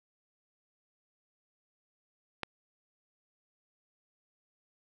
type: click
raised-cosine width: 0.3 ms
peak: -17 dBFS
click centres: 2.433 s
effects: none